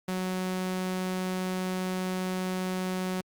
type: tone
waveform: sawtooth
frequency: 185 Hz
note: F#3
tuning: in tune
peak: -25 dBFS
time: 0.08-3.21 s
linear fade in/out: 5 ms
effects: Opus 48 kbps